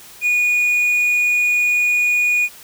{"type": "tone", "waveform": "triangle", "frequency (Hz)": 2454, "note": "D#7", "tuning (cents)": -25, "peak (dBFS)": -12, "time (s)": [0.21, 2.49], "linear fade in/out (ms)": 50, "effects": ["white hiss -41 dBFS RMS until 2.63 s"]}